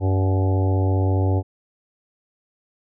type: harmonic tone with a mistuned harmonic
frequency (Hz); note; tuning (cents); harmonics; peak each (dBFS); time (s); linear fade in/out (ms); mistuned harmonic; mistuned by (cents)
95; F#2; +46; 1 / 3 / 4 / 5 / 6 / 7 / 8 / 9; -17 / -27 / -29 / -32 / -33 / -39 / -34 / -35; 0-1.43; 50; 8; -44
effects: none